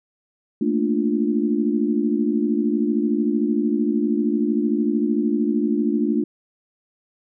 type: chord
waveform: sine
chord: Bb major seventh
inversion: third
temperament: equal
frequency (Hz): 220 / 233.1 / 293.7 / 349.2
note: A3 / Bb3 / D4 / F4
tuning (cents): 0 / 0 / 0 / 0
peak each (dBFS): -22 / -25 / -22 / -25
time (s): 0.61-6.24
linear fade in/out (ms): 5
effects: none